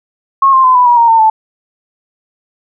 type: tone with pitch steps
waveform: sine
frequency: 1087 / 1054.2 / 1022.4 / 991.6 / 961.7 / 932.7 / 904.6 / 877.3 Hz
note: C#6 / C6 / C6 / B5 / B5 / A#5 / A5 / A5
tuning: -34 / +13 / -40 / +7 / -46 / +1 / +48 / -5 cents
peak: -4 dBFS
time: 0.42-1.3 s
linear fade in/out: 5 ms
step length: 110 ms
effects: none